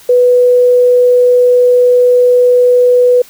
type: tone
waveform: sine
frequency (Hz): 493.9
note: B4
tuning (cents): 0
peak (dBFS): -4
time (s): 0.09-3.22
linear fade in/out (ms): 5
effects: white hiss -39 dBFS RMS until 3.29 s